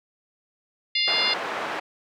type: harmonic tone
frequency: 701 Hz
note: F5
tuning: 6 cents sharp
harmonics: 3 / 4 / 5 / 6 / 7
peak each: -27 / -27 / -27 / -27 / -27 dBFS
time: 0.95-1.34 s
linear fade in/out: 5 ms
type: band-pass noise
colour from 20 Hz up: pink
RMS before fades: -30 dBFS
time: 1.07-1.8 s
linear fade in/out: 10 ms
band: 550 to 2100 Hz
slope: 12 dB/octave
effects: none